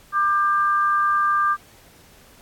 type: tone pair together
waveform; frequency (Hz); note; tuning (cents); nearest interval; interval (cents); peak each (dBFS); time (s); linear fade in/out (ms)
sine; 1192 / 1591.1; D6 / G6; +25 / +25; perfect fourth; 500; -17 / -24; 0.12-1.57; 50
effects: pink hiss -51 dBFS RMS until 2.41 s + AAC 64 kbps